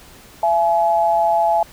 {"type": "tone pair together", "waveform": "sine", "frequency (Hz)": [674, 848], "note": ["E5", "G#5"], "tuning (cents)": [38, 36], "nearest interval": "major third", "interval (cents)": 398, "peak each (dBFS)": -16, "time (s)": [0.43, 1.63], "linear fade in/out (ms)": 2, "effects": ["pink hiss -44 dBFS RMS until 1.72 s"]}